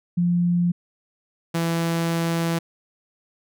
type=tone pair in turn; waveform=sine / sawtooth; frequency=174.61 / 166.81 Hz; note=F3 / E3; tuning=0 / +21 cents; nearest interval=minor second; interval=79 cents; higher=first; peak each=-17 dBFS; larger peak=neither; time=0.17-0.72 / 1.54-2.59 s; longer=second; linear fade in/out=10 ms; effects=none